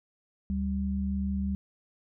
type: tone pair together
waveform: sine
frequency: 73.6 / 195.92 Hz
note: D2 / G3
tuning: +4 / -1 cents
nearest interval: octave + perfect fourth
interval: 1695 cents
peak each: -31 / -29 dBFS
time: 0.5-1.55 s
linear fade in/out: 0 ms
effects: none